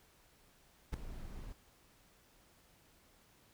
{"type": "noise with ADSR envelope", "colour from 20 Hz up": "brown", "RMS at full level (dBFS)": -31, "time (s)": [0.92, 1.53], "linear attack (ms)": 20, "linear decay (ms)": 3, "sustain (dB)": -15, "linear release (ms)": 7, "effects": ["pink hiss -67 dBFS RMS until 3.53 s"]}